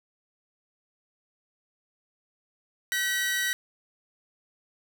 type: tone pair together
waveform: sawtooth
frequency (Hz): 1528 / 1922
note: G6 / B6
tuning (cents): -45 / -48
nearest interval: major third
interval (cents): 397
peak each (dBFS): -28 / -23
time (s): 2.92-3.53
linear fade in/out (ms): 0
effects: none